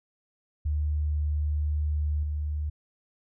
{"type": "tone with level steps", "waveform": "sine", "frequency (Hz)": 74.9, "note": "D2", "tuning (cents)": 35, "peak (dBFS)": [-24, -27], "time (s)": [0.65, 2.7], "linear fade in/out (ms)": 10, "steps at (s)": 2.23, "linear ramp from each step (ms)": 2, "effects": []}